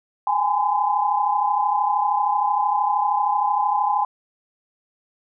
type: tone cluster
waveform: sine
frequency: 811 / 844 / 1017 Hz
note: G#5 / G#5 / C6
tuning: -41 / +28 / -50 cents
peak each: -22 dBFS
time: 0.27-4.05 s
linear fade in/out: 2 ms
effects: none